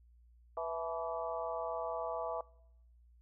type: harmonic tone with a mistuned harmonic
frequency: 164.5 Hz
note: E3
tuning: 3 cents flat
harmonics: 3 / 4 / 5 / 6 / 7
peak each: -42 / -38 / -43 / -45 / -43 dBFS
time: 0.57-2.41 s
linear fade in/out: 2 ms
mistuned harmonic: 5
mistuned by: +65 cents
effects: noise-tail reverb RT60 0.8 s tail -24 dB re dry + added 59 Hz sine -60 dBFS peak until 3.21 s